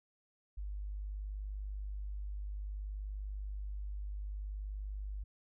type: tone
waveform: sine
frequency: 50.3 Hz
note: G1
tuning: 45 cents sharp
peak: -38 dBFS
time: 0.57-5.24 s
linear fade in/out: 10 ms
effects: none